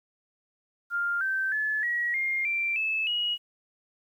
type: tone with pitch steps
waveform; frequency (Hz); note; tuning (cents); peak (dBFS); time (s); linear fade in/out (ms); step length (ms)
sine; 1400 / 1553.4 / 1723.6 / 1912.5 / 2122 / 2355 / 2612 / 2899; F6 / G6 / A6 / A#6 / C7 / D7 / E7 / F#7; +4 / -16 / -36 / +44 / +24 / +4 / -17 / -36; -25; 0.9-3.38; 50; 310
effects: 10-bit